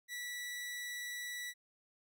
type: tone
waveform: sawtooth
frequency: 1953 Hz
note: B6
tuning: 20 cents flat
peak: -37 dBFS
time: 0.08-1.54 s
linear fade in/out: 50 ms
effects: none